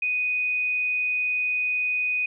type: tone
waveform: sine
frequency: 2489 Hz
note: D#7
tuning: in tune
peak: -22 dBFS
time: 0.02-2.26 s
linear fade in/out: 5 ms
effects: none